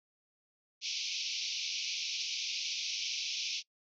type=band-pass noise; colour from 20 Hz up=white; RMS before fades=-37 dBFS; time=0.81-3.63 s; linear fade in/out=50 ms; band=2300 to 6100 Hz; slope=96 dB/octave; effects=noise-tail reverb RT60 0.1 s tail -23 dB re dry